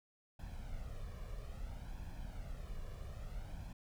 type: noise with flanger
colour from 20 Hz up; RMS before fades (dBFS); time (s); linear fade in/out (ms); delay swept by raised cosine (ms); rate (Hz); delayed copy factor
brown; -45; 0.39-3.73; 5; 1.2 to 1.75; 0.6; +0.65
effects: none